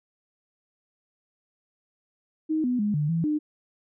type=tone with pitch steps; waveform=sine; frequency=313.5 / 248.2 / 207.9 / 148.9 / 165.5 / 301.9 Hz; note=D#4 / B3 / G#3 / D3 / E3 / D4; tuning=+13 / +9 / +2 / +24 / +7 / +48 cents; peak=-22 dBFS; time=2.49-3.39 s; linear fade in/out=20 ms; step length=150 ms; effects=none